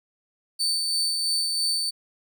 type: tone with tremolo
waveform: 35% pulse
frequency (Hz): 4542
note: C#8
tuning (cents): +41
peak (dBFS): -20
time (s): 0.59-1.91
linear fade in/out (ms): 20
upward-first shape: sine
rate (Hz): 3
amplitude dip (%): 30
effects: none